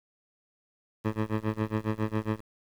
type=tone with tremolo; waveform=15% pulse; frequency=108.6 Hz; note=A2; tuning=22 cents flat; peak=-18 dBFS; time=1.04-2.41 s; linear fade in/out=20 ms; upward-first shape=sine; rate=7.3 Hz; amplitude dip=95%; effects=low-pass 2000 Hz 12 dB/octave + 8-bit

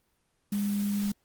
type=tone in noise; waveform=sine; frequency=203.5 Hz; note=G#3; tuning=35 cents flat; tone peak=-26 dBFS; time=0.52-1.12 s; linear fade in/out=5 ms; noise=white; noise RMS=-42 dBFS; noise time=0.52-1.12 s; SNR=+13 dB; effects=pink hiss -73 dBFS RMS until 1.24 s + Opus 24 kbps

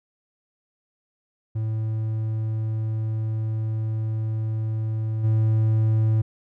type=tone with level steps; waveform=triangle; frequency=110 Hz; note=A2; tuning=in tune; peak=-21 / -15 dBFS; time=1.55-6.22 s; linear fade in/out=10 ms; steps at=5.23 s; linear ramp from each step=20 ms; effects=none

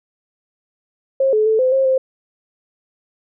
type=tone with pitch steps; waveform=sine; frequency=536 / 430.2 / 439.5 / 514 / 534 / 524 Hz; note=C5 / A4 / A4 / C5 / C5 / C5; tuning=+42 / -39 / -2 / -31 / +35 / +2 cents; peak=-12 dBFS; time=1.2-1.98 s; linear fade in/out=5 ms; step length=130 ms; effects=none

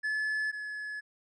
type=tone pair in turn; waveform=triangle; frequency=1723 / 1706.2 Hz; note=A6 / G#6; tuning=-37 / +46 cents; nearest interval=unison; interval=17 cents; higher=first; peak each=-27 / -34 dBFS; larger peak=first; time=0.03-0.52 / 0.52-1.01 s; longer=neither; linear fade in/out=20 ms; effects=resampled to 22050 Hz

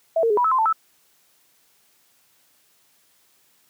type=tone with pitch steps; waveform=sine; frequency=656 / 458.2 / 416.6 / 978 / 1300 / 1040 / 886 / 1312 Hz; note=E5 / A#4 / G#4 / B5 / E6 / C6 / A5 / E6; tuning=-9 / -30 / +5 / -17 / -24 / -11 / +12 / -9 cents; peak=-16 dBFS; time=0.16-0.728 s; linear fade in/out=5 ms; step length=71 ms; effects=white hiss -61 dBFS RMS until 3.69 s + high-pass 100 Hz 12 dB/octave

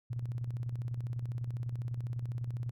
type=tone with tremolo; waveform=sine; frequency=120 Hz; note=B2; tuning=49 cents flat; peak=-32 dBFS; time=0.1-2.71 s; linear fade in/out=10 ms; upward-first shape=square; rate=16 Hz; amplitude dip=50%; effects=none

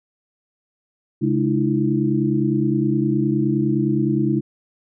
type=tone cluster; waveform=sine; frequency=136.3 / 209.7 / 305.9 / 335.6 Hz; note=C#3 / G#3 / D#4 / E4; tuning=-29 / +17 / -29 / +31 cents; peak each=-22 dBFS; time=1.21-4.41 s; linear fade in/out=20 ms; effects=none

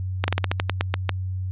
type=slowing click train; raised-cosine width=0.3 ms; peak=-5 dBFS; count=11; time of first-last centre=0.24-1.093 s; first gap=40 ms; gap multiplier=1.16; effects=added 93 Hz sine -25 dBFS peak until 1.51 s + resampled to 8000 Hz

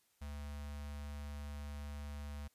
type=tone with notch filter; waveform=square; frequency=72.6 Hz; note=D2; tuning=19 cents flat; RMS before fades=-45 dBFS; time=0.21-2.48 s; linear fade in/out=10 ms; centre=370 Hz; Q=1.4; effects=white hiss -75 dBFS RMS until 2.54 s + resampled to 32000 Hz

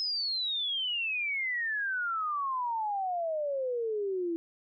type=exponential sweep; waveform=sine; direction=down; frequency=5180 to 329 Hz; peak=-29 dBFS; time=0-4.36 s; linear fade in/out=0 ms; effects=none

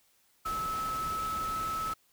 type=tone in noise; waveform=sine; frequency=1300 Hz; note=E6; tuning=24 cents flat; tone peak=-31 dBFS; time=0.45-1.94 s; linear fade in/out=10 ms; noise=pink; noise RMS=-42 dBFS; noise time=0.45-1.94 s; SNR=+8 dB; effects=white hiss -68 dBFS RMS until 2.12 s

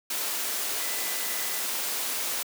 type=tone in noise; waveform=sine; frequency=1999 Hz; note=B6; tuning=20 cents sharp; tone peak=-41 dBFS; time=0.8-1.6 s; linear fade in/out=5 ms; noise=white; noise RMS=-30 dBFS; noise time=0.1-2.43 s; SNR=-14 dB; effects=high-pass 300 Hz 12 dB/octave

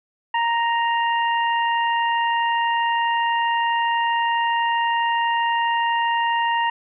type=harmonic tone; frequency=932.3 Hz; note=A#5; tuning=in tune; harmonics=1 / 2 / 3; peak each=-19 / -25 / -29 dBFS; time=0.34-6.7 s; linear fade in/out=5 ms; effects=none

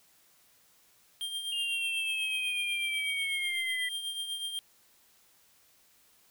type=tone with tremolo; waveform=square; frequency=3192 Hz; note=G7; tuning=31 cents sharp; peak=-32 dBFS; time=1.21-4.59 s; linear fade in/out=0 ms; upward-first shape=triangle; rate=8.1 Hz; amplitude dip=60%
type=linear sweep; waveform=sine; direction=down; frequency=2833 to 1975.5 Hz; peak=-31 dBFS; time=1.52-3.89 s; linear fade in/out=5 ms
effects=white hiss -64 dBFS RMS until 6.3 s

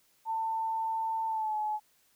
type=tone with pitch glide; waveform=sine; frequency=894 to 852.2 Hz; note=A5 to G#5; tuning=+27 to +44 cents; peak=-29 dBFS; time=0.25-1.8 s; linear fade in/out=50 ms; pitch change=-83 cents; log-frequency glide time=1.27-1.57 s; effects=white hiss -68 dBFS RMS until 2.15 s

